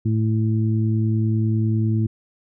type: harmonic tone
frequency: 110 Hz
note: A2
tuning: in tune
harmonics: 1 / 2 / 3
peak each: -18 / -24 / -28 dBFS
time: 0.05-2.07 s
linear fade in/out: 10 ms
effects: none